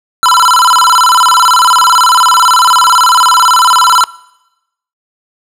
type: tone with vibrato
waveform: square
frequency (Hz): 1163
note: D6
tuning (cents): -17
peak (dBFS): -5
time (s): 0.23-4.04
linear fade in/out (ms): 0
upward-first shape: square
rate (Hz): 18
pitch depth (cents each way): 260
effects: noise-tail reverb RT60 0.9 s tail -22 dB re dry + low-pass 12000 Hz 12 dB/octave